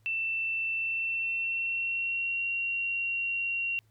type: tone with pitch glide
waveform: sine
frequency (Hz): 2675 to 2749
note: E7 to F7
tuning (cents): +25 to -28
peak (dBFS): -28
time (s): 0.06-3.79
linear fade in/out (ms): 0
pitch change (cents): +47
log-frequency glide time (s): 0.76-2.46
effects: added 109 Hz sine -62 dBFS peak until 3.9 s + pink hiss -72 dBFS RMS until 3.9 s